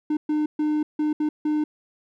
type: tone bursts at uneven times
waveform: triangle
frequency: 302.9 Hz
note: D#4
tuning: 46 cents flat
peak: -18 dBFS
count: 6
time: 0.1-0.17 / 0.29-0.46 / 0.59-0.83 / 0.99-1.13 / 1.2-1.29 / 1.45-1.64 s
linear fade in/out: 5 ms
effects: none